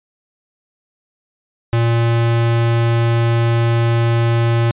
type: tone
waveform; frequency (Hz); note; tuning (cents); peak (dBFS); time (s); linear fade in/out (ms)
square; 116.54; A#2; 0; -13; 1.73-4.71; 0
effects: resampled to 8000 Hz